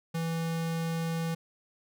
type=tone; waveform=square; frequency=164.81 Hz; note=E3; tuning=in tune; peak=-30 dBFS; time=0.14-1.35 s; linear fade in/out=10 ms; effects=none